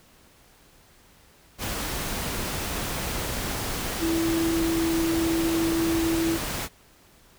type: tone in noise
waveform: sine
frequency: 329.6 Hz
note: E4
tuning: in tune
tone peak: -22 dBFS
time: 3.99-6.39 s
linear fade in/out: 50 ms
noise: pink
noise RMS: -30 dBFS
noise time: 1.58-6.69 s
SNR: +5 dB
effects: pink hiss -56 dBFS RMS until 7.38 s